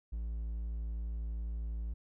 triangle tone, 56.1 Hz, A1, 34 cents sharp, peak -33 dBFS, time 0.12-1.94 s, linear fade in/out 10 ms, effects none

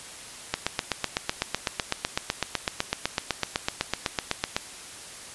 click train, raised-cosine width 0.2 ms, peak -6 dBFS, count 33, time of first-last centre 0.54-4.565 s, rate 7.95 Hz, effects white hiss -42 dBFS RMS until 5.34 s + resampled to 24000 Hz

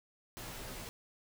pink noise with comb filter, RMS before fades -45 dBFS, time 0.37-0.89 s, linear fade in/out 0 ms, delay 14 ms, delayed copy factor -0.9, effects none

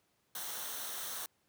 white noise with comb filter, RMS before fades -41 dBFS, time 0.35-1.26 s, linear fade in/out 2 ms, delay 0.41 ms, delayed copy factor -0.55, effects pink hiss -75 dBFS RMS until 1.48 s + high-pass 100 Hz 12 dB/octave

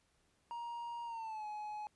triangle tone with pitch glide, 942 to 844.1 Hz, A#5 to G#5, +18 to +28 cents, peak -39 dBFS, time 0.51-1.87 s, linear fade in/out 0 ms, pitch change -190 cents, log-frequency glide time 1.05-1.46 s, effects pink hiss -75 dBFS RMS until 1.95 s + resampled to 24000 Hz

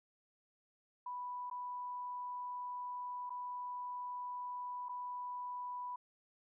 sine tone with dropouts, 987.8 Hz, B5, in tune, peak -40 dBFS, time 1.06-5.96 s, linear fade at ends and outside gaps 5 ms, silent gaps 1.5-1.511 / 3.296-3.303 / 4.886-4.892 s, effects none

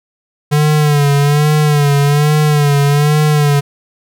square tone with vibrato, 146.83 Hz, D3, in tune, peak -9 dBFS, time 0.51-3.61 s, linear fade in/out 20 ms, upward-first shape sine, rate 1.2 Hz, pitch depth 60 cents each way, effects none

